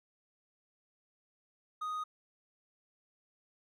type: tone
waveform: triangle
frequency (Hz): 1244.5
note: D#6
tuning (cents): 0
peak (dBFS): -33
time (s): 1.81-2.04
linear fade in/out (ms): 10
effects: none